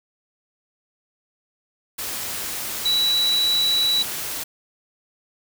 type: tone in noise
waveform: sine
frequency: 3927 Hz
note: B7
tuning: 11 cents flat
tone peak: -17 dBFS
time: 2.85-4.03 s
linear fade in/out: 10 ms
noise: white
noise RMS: -29 dBFS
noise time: 1.98-4.44 s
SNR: +9 dB
effects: none